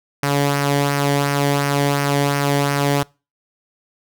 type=tone with flanger; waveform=sawtooth; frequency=142 Hz; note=C#3; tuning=42 cents sharp; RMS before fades=-18 dBFS; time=0.23-3.03 s; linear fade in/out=2 ms; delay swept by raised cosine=0.26 to 0.79 ms; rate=2.8 Hz; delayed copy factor=-0.5; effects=noise-tail reverb RT60 0.3 s tail -25 dB re dry